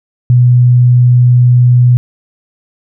sine tone, 123.3 Hz, B2, 2 cents flat, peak -3 dBFS, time 0.3-1.97 s, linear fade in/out 0 ms, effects none

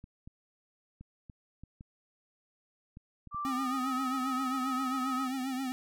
clicks, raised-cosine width 5 ms, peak -35 dBFS, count 9, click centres 0.041 / 0.275 / 1.01 / 1.298 / 1.636 / 1.809 / 2.971 / 3.273 / 3.346 s
sine tone with pitch glide, 1174.7 to 1273.6 Hz, D6 to D#6, 0 to +40 cents, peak -33 dBFS, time 3.31-5.3 s, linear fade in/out 50 ms, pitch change +140 cents, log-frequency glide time 3.44-3.9 s
square tone with vibrato, 261.6 Hz, C4, in tune, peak -33 dBFS, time 3.45-5.72 s, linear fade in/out 0 ms, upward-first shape triangle, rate 7.5 Hz, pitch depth 82 cents each way
effects none

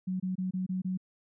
sine tone bursts, 185.5 Hz, F#3, 5 cents sharp, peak -29 dBFS, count 6, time 0.07-0.975 s, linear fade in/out 10 ms, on 130 ms, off 25 ms, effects none

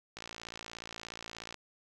click train, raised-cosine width 0.2 ms, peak -25 dBFS, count 79, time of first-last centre 0.17-1.543 s, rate 56.8 Hz, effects none

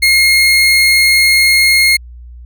30% pulse tone, 2147 Hz, C7, 44 cents sharp, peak -4 dBFS, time 0.02-1.97 s, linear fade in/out 10 ms, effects added 60 Hz sine -30 dBFS peak until 2.45 s

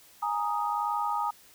sine chord, Ab suspended second, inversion none, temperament equal, 830.6 / 932.3 / 1244.5 Hz, Ab5 / Bb5 / Eb6, 0 / 0 / 0 cents, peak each -31 dBFS, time 0.22-1.31 s, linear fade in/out 10 ms, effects white hiss -56 dBFS RMS until 1.54 s

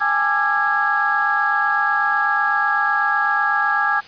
sine tone cluster, 809 / 857 / 1188 / 1343 / 1650 Hz, G#5 / A5 / D6 / E6 / G#6, -46 / -46 / +20 / +32 / -12 cents, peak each -23 / -25 / -23 / -24 / -19 dBFS, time 0-4.01 s, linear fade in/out 20 ms, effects white hiss -40 dBFS RMS until 4.07 s + resampled to 11025 Hz

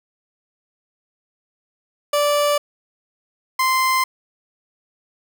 30% pulse tone pair in turn, 584 / 1040.6 Hz, D5 / C6, -10 / -10 cents, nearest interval minor seventh, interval 1000 cents, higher second, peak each -13 dBFS, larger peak neither, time 2.13-2.58 / 3.59-4.04 s, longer neither, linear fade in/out 5 ms, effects none

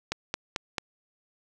click train, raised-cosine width 0.2 ms, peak -11 dBFS, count 4, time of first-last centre 0.12-0.782 s, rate 4.53 Hz, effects none

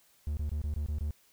triangle tone bursts, 74.6 Hz, D2, 28 cents sharp, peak -28 dBFS, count 7, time 0.27-1.108 s, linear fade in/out 0 ms, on 100 ms, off 23 ms, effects white hiss -65 dBFS RMS until 1.32 s

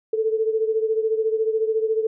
sine beating tone pair, 438.4 / 452.4 Hz, A4 / A4, -6 / +48 cents, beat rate 14 Hz, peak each -20 / -25 dBFS, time 0.13-2.07 s, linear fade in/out 5 ms, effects none

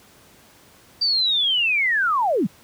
sine linear sweep, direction down, 4699 to 146.83 Hz, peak -17 dBFS, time 1.01-2.47 s, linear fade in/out 10 ms, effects pink hiss -51 dBFS RMS until 2.63 s + high-pass 80 Hz 12 dB/octave

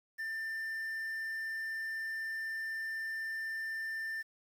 triangle tone with quantisation, 1788 Hz, A6, 27 cents sharp, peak -34 dBFS, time 0.18-4.23 s, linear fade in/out 20 ms, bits 10, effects none

